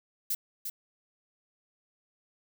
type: noise with echo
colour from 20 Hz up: violet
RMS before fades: -30 dBFS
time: 0.3-0.35 s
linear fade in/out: 5 ms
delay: 350 ms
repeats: 1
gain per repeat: -6 dB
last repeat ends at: 0.7 s
effects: none